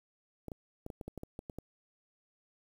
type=clicks; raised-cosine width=2 ms; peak=-28 dBFS; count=11; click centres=0.483 / 0.518 / 0.864 / 0.902 / 1.012 / 1.08 / 1.177 / 1.234 / 1.391 / 1.498 / 1.586 s; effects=9-bit